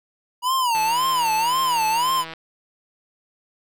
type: tone with vibrato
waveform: square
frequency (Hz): 958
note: A#5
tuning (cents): +47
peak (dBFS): -19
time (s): 0.42-2.25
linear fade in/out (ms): 50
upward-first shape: sine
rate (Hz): 1.9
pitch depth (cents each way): 170
type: click train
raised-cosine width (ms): 0.3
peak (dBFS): -19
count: 258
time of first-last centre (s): 0.75-2.336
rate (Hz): 162
effects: none